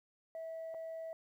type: tone with dropouts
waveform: sine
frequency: 651 Hz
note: E5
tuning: 22 cents flat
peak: -39 dBFS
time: 0.35-1.13 s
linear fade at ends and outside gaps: 1 ms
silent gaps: 0.742-0.746 s
effects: tanh soft clip ceiling -39 dBFS + 12-bit